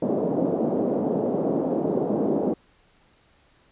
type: band-pass noise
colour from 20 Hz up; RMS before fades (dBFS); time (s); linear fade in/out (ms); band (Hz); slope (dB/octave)
pink; -24; 0.02-2.54; 5; 200 to 610; 24
effects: pink hiss -60 dBFS RMS until 3.71 s + resampled to 8000 Hz